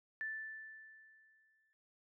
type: tone with exponential decay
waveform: sine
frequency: 1760 Hz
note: A6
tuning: in tune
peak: -37 dBFS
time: 0.21-1.73 s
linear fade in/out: 0 ms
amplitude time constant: 330 ms
effects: none